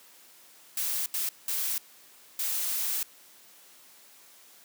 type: noise bursts at uneven times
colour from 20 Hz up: blue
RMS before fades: -30 dBFS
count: 4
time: 0.77-1.06 / 1.14-1.29 / 1.48-1.78 / 2.39-3.03 s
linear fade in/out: 2 ms
effects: white hiss -55 dBFS RMS until 4.64 s + high-pass 200 Hz 12 dB/octave